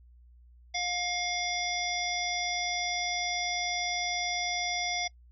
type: harmonic tone with a mistuned harmonic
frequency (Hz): 710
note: F5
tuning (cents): +28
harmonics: 1 / 3 / 5 / 7 / 8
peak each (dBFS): -35 / -33 / -36 / -38 / -38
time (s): 0.74-5.08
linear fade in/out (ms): 10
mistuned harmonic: 5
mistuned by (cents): -45
effects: noise-tail reverb RT60 0.1 s tail -24 dB re dry + added 60 Hz sine -53 dBFS peak until 5.31 s